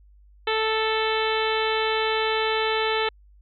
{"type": "harmonic tone", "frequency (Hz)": 440, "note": "A4", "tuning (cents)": 0, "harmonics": [1, 2, 3, 4, 5, 6, 7, 8, 9], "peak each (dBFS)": [-25, -28, -30, -31, -32, -33, -33, -34, -35], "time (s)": [0.47, 3.09], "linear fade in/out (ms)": 5, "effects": ["added 50 Hz sine -50 dBFS peak until 3.41 s"]}